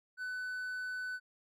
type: tone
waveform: triangle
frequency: 1500 Hz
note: F#6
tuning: 23 cents sharp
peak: -35 dBFS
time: 0.17-1.2 s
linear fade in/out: 50 ms
effects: none